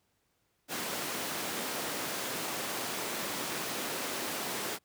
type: high-pass noise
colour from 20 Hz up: pink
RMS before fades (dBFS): -36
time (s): 0.68-4.79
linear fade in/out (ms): 50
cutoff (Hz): 260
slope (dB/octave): 12
effects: pink hiss -75 dBFS RMS until 4.84 s + high-pass 60 Hz 12 dB/octave